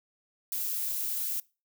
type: noise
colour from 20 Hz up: violet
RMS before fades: -32 dBFS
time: 0.52-1.4 s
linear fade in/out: 2 ms
effects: noise-tail reverb RT60 0.3 s tail -23 dB re dry